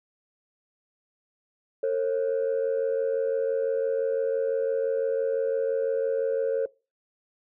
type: tone pair together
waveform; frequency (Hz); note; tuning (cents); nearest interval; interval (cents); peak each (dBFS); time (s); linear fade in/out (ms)
sine; 454.1 / 540; A#4 / C#5; -45 / -45; minor third; 300; -24; 1.83-6.66; 5
effects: noise-tail reverb RT60 0.3 s tail -23 dB re dry + tanh soft clip ceiling -19 dBFS